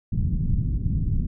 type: low-pass noise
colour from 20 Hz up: pink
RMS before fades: -23 dBFS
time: 0.12-1.27 s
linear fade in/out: 10 ms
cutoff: 190 Hz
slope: 24 dB/octave
effects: none